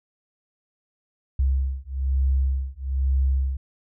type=beating tone pair; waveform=sine; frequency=66.2 / 67.3 Hz; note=C2 / C2; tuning=+21 / +49 cents; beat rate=1.1 Hz; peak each=-23 dBFS; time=1.39-3.57 s; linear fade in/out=5 ms; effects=none